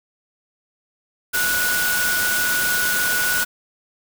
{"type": "tone in noise", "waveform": "sine", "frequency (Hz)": 1467, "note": "F#6", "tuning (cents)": -15, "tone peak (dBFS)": -20, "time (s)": [1.33, 3.45], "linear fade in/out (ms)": 20, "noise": "white", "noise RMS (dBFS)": -23, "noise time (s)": [1.33, 3.45], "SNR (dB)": 0, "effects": []}